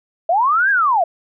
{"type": "linear two-way sweep", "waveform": "sine", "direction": "up then down", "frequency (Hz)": [636, 1661.2, 636], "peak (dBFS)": -12, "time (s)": [0.29, 1.04], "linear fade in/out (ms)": 5, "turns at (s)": 0.7, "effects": []}